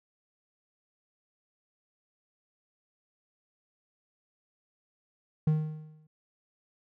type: tone with exponential decay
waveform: triangle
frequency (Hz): 154.8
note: D#3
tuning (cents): -9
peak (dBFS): -18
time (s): 5.47-6.07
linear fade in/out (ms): 5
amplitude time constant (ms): 130
effects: none